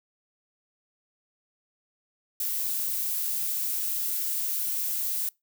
violet noise, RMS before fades -29 dBFS, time 2.4-5.29 s, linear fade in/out 2 ms, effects noise-tail reverb RT60 0.2 s tail -25 dB re dry

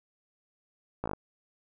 slowing click train, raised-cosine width 1 ms, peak -18 dBFS, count 6, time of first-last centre 1.04-1.134 s, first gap 17 ms, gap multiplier 1.05, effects none

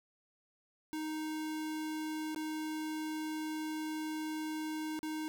square tone with dropouts, 311.1 Hz, D#4, in tune, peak -37 dBFS, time 0.93-5.28 s, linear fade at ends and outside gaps 0 ms, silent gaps 2.347-2.361 / 4.991-5.03 s, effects none

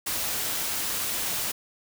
white noise, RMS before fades -29 dBFS, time 0.06-1.52 s, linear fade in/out 10 ms, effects none

